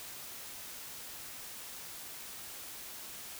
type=silence; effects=white hiss -46 dBFS RMS until 3.39 s